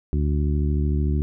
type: harmonic tone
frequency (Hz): 73.42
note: D2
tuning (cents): 0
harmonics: 1 / 2 / 3 / 4 / 5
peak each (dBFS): -20 / -26 / -30 / -32 / -34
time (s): 0.13-1.22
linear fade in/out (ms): 0
effects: none